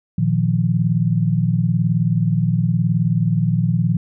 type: chord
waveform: sine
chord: Bb suspended fourth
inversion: none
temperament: equal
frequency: 116.54 / 155.56 / 174.61 Hz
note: Bb2 / Eb3 / F3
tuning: 0 / 0 / 0 cents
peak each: -19 dBFS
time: 0.18-3.97 s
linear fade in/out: 5 ms
effects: none